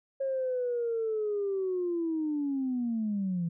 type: linear sweep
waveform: sine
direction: down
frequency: 544 to 164.81 Hz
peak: -27 dBFS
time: 0.2-3.49 s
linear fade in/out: 10 ms
effects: tanh soft clip ceiling -23 dBFS